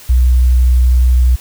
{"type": "tone with vibrato", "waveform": "sine", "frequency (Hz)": 62.2, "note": "B1", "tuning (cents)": 13, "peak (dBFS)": -6, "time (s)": [0.09, 1.36], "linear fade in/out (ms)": 10, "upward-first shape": "triangle", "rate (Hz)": 12, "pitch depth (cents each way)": 10, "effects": ["white hiss -37 dBFS RMS until 1.4 s"]}